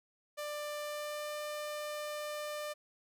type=tone with pitch glide; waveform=sawtooth; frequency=593 to 597.5 Hz; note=D5 to D5; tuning=+17 to +30 cents; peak=-34 dBFS; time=0.37-2.74 s; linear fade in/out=20 ms; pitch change=+13 cents; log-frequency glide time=0.81-1.36 s; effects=none